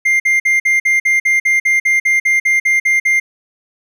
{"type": "tone bursts", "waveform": "triangle", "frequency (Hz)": 2100, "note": "C7", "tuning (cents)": 6, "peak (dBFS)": -8, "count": 16, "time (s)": [0.05, 3.2], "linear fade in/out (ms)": 10, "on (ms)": 150, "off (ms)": 50, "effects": []}